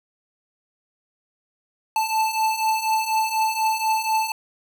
square beating tone pair, 876 / 880.1 Hz, A5 / A5, -8 / 0 cents, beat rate 4.1 Hz, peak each -26 / -22 dBFS, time 1.96-4.32 s, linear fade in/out 2 ms, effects none

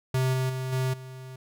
square tone with level steps, 130 Hz, C3, 11 cents flat, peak -23 / -25 / -30 / -25 / -40 dBFS, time 0.14-1.36 s, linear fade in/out 5 ms, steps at 0.33 / 0.49 / 0.72 / 0.93 s, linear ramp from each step 10 ms, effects none

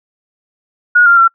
sine tone with pitch steps, 1447 / 1392 / 1357 Hz, F#6 / F6 / E6, -39 / -6 / +50 cents, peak -4 dBFS, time 0.95-1.28 s, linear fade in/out 10 ms, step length 110 ms, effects noise-tail reverb RT60 0.1 s tail -26 dB re dry

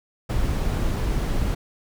brown noise, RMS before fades -23 dBFS, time 0.29-1.55 s, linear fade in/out 10 ms, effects none

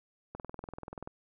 click train, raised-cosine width 1 ms, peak -27 dBFS, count 16, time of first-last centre 0.35-1.075 s, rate 20.7 Hz, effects none

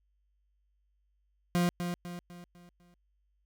40% pulse tone with echo, 175.3 Hz, F3, 7 cents sharp, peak -24 dBFS, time 1.55-1.69 s, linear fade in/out 0 ms, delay 250 ms, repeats 5, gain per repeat -7 dB, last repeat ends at 2.94 s, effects added 50 Hz sine -70 dBFS peak until 3.45 s

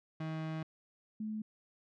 35% pulse / sine tone pair in turn, 158.6 / 215.7 Hz, D#3 / A3, +33 / -34 cents, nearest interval perfect fourth, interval 533 cents, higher second, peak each -35 / -36 dBFS, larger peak first, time 0.2-0.63 / 1.2-1.42 s, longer first, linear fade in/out 5 ms, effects low-pass 3000 Hz 12 dB/octave

